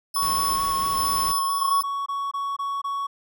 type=tone with tremolo; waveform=10% pulse; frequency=5270 Hz; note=E8; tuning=1 cent flat; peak=-20 dBFS; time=0.14-1.83 s; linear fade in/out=10 ms; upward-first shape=square; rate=1.2 Hz; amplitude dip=45%
type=tone with vibrato; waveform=triangle; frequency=1100 Hz; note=C#6; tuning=14 cents flat; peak=-20 dBFS; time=0.16-1.81 s; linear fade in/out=2 ms; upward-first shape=square; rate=4.5 Hz; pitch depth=26 cents each way
type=noise; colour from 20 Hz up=pink; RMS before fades=-36 dBFS; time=0.22-1.32 s; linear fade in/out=5 ms
type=tone bursts; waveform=triangle; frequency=1116 Hz; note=C#6; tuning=11 cents sharp; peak=-23 dBFS; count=6; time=1.58-3.07 s; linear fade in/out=10 ms; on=230 ms; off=22 ms
effects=none